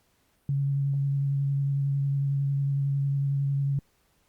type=tone with vibrato; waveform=sine; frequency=139.3 Hz; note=C#3; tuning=9 cents sharp; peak=-23 dBFS; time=0.49-3.79 s; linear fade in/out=2 ms; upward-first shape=sine; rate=11 Hz; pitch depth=14 cents each way; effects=pink hiss -68 dBFS RMS until 4.28 s + Opus 48 kbps